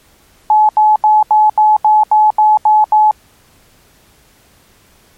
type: tone bursts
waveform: sine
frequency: 855 Hz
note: A5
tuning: 50 cents flat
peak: -5 dBFS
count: 10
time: 0.5-3.111 s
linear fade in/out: 2 ms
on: 190 ms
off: 79 ms
effects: pink hiss -49 dBFS RMS until 5.17 s + MP3 64 kbps